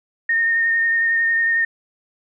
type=tone with vibrato; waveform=sine; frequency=1835 Hz; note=A#6; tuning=28 cents flat; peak=-15 dBFS; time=0.29-1.65 s; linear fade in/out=5 ms; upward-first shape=sine; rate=11 Hz; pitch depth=18 cents each way; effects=none

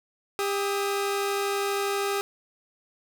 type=tone pair together; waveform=sawtooth; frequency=399.3 / 1270.3 Hz; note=G4 / D#6; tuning=+32 / +36 cents; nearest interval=octave + minor sixth; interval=2004 cents; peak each=-22 / -29 dBFS; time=0.39-2.21 s; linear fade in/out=0 ms; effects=none

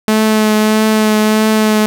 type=tone with vibrato; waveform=sawtooth; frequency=215.9 Hz; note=A3; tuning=33 cents flat; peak=-5 dBFS; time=0.08-1.86 s; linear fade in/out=0 ms; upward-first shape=triangle; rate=1.6 Hz; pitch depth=18 cents each way; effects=none

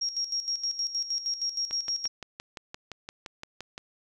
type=tone with tremolo; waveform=sine; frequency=5588 Hz; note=F8; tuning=in tune; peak=-26 dBFS; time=0.01-2.08 s; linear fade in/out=10 ms; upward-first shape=square; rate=6.4 Hz; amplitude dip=70%
type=click train; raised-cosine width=0.2 ms; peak=-21 dBFS; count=13; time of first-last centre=1.71-3.779 s; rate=5.8 Hz
effects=none

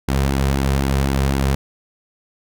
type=tone with flanger; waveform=sawtooth; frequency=68 Hz; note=C#2; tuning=33 cents flat; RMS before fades=-18 dBFS; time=0.08-1.55 s; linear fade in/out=5 ms; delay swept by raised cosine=1.6 to 3.6 ms; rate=3.9 Hz; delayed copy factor=-0.55; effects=none

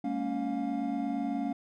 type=tone cluster; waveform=triangle; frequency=201.8 / 229.9 / 278.7 / 709 Hz; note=G#3 / A#3 / C#4 / F5; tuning=-49 / -24 / +9 / +26 cents; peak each=-37 / -33 / -30 / -36 dBFS; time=0.04-1.53 s; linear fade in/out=5 ms; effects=none

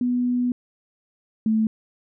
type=tone pair in turn; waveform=sine; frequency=246.4 / 219.5 Hz; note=B3 / A3; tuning=-4 / -4 cents; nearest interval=major second; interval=200 cents; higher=first; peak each=-19 / -17 dBFS; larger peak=second; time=0.01-0.52 / 1.46-1.67 s; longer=first; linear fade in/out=2 ms; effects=none

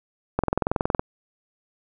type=click train; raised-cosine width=1 ms; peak=-7 dBFS; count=14; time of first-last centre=0.39-0.995 s; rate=21.5 Hz; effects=none

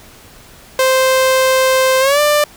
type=tone with pitch glide; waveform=sawtooth; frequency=522 to 592.7 Hz; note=C5 to D5; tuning=-4 to +16 cents; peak=-6 dBFS; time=0.79-2.44 s; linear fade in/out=2 ms; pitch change=+220 cents; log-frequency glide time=2-2.2 s; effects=pink hiss -41 dBFS RMS until 2.56 s

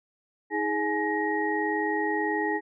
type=tone cluster; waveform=sine; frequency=318.1 / 416.5 / 845 / 1884 Hz; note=D#4 / G#4 / G#5 / A#6; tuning=+38 / +5 / +30 / +18 cents; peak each=-30 dBFS; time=0.5-2.61 s; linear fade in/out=50 ms; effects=none

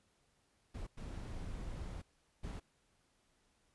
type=noise bursts at uneven times; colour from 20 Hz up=brown; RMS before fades=-44 dBFS; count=3; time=0.74-0.87 / 0.97-2.02 / 2.43-2.6 s; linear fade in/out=10 ms; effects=pink hiss -75 dBFS RMS until 3.74 s + resampled to 24000 Hz

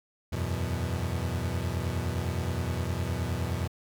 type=chord; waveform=35% pulse; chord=E suspended second; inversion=none; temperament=equal with one note detuned; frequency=82.84 / 92.5 / 123.47 Hz; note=E2 / F#2 / B2; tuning=+9 / 0 / 0 cents; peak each=-31 / -31 / -32 dBFS; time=0.32-3.68 s; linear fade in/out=10 ms; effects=none

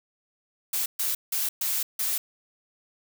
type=noise bursts at uneven times; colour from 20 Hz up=blue; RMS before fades=-27 dBFS; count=5; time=0.73-0.86 / 0.99-1.15 / 1.32-1.49 / 1.61-1.83 / 1.99-2.18 s; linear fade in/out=5 ms; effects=none

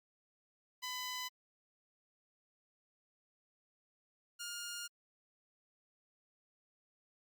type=tone pair in turn; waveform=10% pulse; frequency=1004 / 1416 Hz; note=B5 / F6; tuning=+28 / +23 cents; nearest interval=tritone; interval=595 cents; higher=second; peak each=-31 / -34 dBFS; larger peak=first; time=0.82-1.29 / 4.39-4.88 s; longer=second; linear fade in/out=20 ms; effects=Opus 48 kbps

